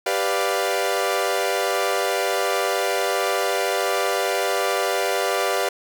sawtooth chord, G dominant seventh, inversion none, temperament equal, 392 / 493.9 / 587.3 / 698.5 Hz, G4 / B4 / D5 / F5, 0 / 0 / 0 / 0 cents, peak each -22 dBFS, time 0.06-5.69 s, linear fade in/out 5 ms, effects none

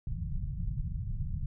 pink low-pass noise, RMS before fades -34 dBFS, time 0.07-1.46 s, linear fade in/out 2 ms, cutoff 170 Hz, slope 48 dB/octave, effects none

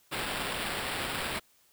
blue noise with sample-and-hold, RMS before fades -34 dBFS, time 0.11-1.4 s, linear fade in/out 20 ms, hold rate 6300 Hz, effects white hiss -65 dBFS RMS until 1.72 s

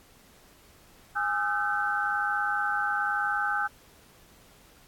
sine tone cluster, 824 / 1238 / 1339 / 1535 Hz, G#5 / D#6 / E6 / G6, -14 / -9 / +27 / -37 cents, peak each -31 / -34 / -32 / -28 dBFS, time 1.15-3.68 s, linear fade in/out 20 ms, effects pink hiss -57 dBFS RMS until 4.87 s + AAC 64 kbps

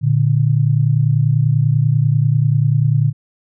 sine tone pair together, 116.54 / 146.75 Hz, A#2 / D3, 0 / -1 cents, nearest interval major third, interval 399 cents, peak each -14 dBFS, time 0.01-3.13 s, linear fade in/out 50 ms, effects none

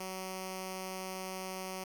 5% pulse tone with notch filter, 187.8 Hz, F#3, 26 cents sharp, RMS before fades -41 dBFS, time 0-1.84 s, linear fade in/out 5 ms, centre 1600 Hz, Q 1.1, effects 10-bit

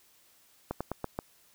slowing click train, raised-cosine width 1 ms, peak -18 dBFS, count 5, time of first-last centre 0.71-1.189 s, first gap 96 ms, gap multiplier 1.15, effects white hiss -63 dBFS RMS until 1.54 s

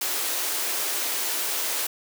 white high-pass noise, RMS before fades -27 dBFS, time 0.01-1.87 s, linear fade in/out 5 ms, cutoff 280 Hz, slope 48 dB/octave, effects none

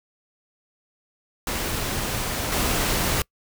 pink noise with level steps, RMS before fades -27 / -23 dBFS, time 1.47-3.22 s, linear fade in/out 2 ms, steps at 2.52 s, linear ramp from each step 5 ms, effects noise-tail reverb RT60 0.1 s tail -26 dB re dry

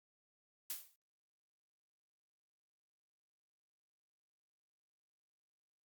blue noise with exponential decay, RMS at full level -38 dBFS, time 0.7-0.96 s, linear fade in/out 2 ms, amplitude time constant 55 ms, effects Opus 48 kbps

